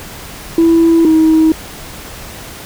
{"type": "tone pair in turn", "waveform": "sine", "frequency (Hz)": [330.8, 317.8], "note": ["E4", "D#4"], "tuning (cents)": [6, 37], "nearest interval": "minor second", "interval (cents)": 69, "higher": "first", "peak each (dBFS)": -4, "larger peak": "neither", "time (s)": [[0.58, 1.05], [1.05, 1.52]], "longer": "neither", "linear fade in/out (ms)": 2, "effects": ["tanh soft clip ceiling -3 dBFS", "pink hiss -30 dBFS RMS until 2.65 s"]}